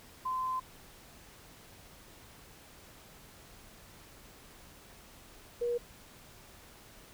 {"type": "tone pair in turn", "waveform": "sine", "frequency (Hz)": [1031, 478.5], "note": ["C6", "A#4"], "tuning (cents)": [-26, 45], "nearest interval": "octave + minor second", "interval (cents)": 1329, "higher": "first", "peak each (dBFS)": [-31, -29], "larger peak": "second", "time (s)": [[0.25, 0.6], [5.61, 5.78]], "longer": "first", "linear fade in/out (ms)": 10, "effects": ["pink hiss -55 dBFS RMS until 7.13 s"]}